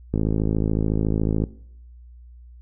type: click train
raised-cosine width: 3 ms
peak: -9 dBFS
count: 71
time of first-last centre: 0.14-1.439 s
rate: 53.9 Hz
effects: noise-tail reverb RT60 0.7 s tail -20 dB re dry + added 60 Hz sine -42 dBFS peak until 2.61 s